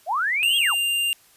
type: linear two-way sweep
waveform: sine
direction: up then down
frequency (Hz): 587.3 to 3322 to 587.3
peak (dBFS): -20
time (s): 0.06-0.75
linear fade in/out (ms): 50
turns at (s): 0.57
type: tone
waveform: square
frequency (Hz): 2794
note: F7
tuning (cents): 0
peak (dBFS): -21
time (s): 0.43-1.13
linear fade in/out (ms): 0
effects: white hiss -55 dBFS RMS until 1.36 s + resampled to 32000 Hz